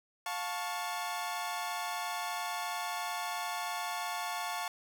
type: chord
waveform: sawtooth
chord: F augmented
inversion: none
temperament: equal with one note detuned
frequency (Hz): 708.6 / 880 / 1108.7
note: F5 / A5 / C#6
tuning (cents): +25 / 0 / 0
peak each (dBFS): -35 / -35 / -36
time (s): 0.26-4.68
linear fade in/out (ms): 2
effects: none